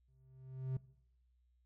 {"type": "tone with exponential growth", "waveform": "triangle", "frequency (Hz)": 130.81, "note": "C3", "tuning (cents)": 0, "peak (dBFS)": -31, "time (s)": [0.08, 0.77], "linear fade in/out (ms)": 5, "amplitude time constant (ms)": 150, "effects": ["noise-tail reverb RT60 0.8 s tail -21 dB re dry", "added 61 Hz sine -70 dBFS peak until 1.65 s"]}